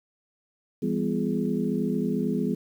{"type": "tone cluster", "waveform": "sine", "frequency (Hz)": [167.9, 201.1, 250.1, 343.6, 419.4], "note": ["E3", "G3", "B3", "F4", "G#4"], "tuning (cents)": [32, 44, 22, -28, 17], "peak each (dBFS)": [-31, -28, -28, -34, -32], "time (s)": [0.82, 2.55], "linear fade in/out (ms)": 10, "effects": ["9-bit"]}